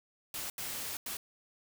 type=noise bursts at uneven times; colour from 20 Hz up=white; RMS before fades=-39 dBFS; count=3; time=0.34-0.5 / 0.58-0.97 / 1.06-1.17 s; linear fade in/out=2 ms; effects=none